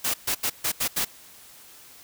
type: noise bursts at uneven times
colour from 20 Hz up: white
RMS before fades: -25 dBFS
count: 6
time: 0.04-0.14 / 0.27-0.35 / 0.43-0.5 / 0.64-0.72 / 0.8-0.88 / 0.96-1.05 s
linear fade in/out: 10 ms
effects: white hiss -49 dBFS RMS until 2.03 s